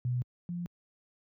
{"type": "tone pair in turn", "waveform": "sine", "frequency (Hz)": [123.7, 174.4], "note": ["B2", "F3"], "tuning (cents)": [3, -2], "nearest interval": "tritone", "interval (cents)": 595, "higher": "second", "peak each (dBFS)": [-27, -33], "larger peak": "first", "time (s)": [[0.05, 0.22], [0.49, 0.66]], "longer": "neither", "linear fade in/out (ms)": 0, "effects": ["high-pass 80 Hz 12 dB/octave"]}